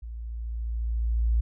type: tone with level ramp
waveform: sine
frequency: 57.1 Hz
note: A#1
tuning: 35 cents flat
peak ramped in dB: -35 to -19 dBFS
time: 0.02-1.41 s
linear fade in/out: 10 ms
effects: none